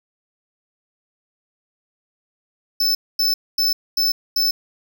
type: tone bursts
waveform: square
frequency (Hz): 5270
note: E8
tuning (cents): -1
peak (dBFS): -16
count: 5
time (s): 2.8-4.51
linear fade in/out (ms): 5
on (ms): 150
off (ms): 240
effects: none